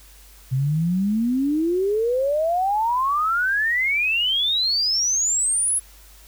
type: exponential sweep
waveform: sine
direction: up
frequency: 126.5 to 10910 Hz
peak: -18 dBFS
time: 0.51-5.8 s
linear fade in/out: 20 ms
effects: added 50 Hz sine -47 dBFS peak until 6.27 s + white hiss -50 dBFS RMS until 6.27 s